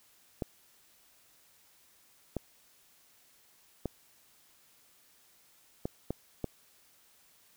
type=clicks; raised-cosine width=2 ms; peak=-19 dBFS; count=6; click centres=0.422 / 2.367 / 3.857 / 5.855 / 6.106 / 6.443 s; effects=white hiss -64 dBFS RMS until 7.56 s